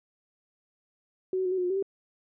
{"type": "tone with pitch steps", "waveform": "sine", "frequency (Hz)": [373.5, 375.6, 364.2, 377.3, 362.2, 357.1, 384.2, 391.6], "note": ["F#4", "F#4", "F#4", "F#4", "F#4", "F4", "G4", "G4"], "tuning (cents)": [16, 26, -27, 34, -37, 39, -35, -2], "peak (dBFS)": -25, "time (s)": [1.33, 1.826], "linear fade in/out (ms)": 2, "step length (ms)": 62, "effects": []}